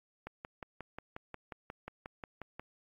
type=click train; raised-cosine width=0.5 ms; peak=-27 dBFS; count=14; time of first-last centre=0.27-2.596 s; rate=5.59 Hz; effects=AAC 48 kbps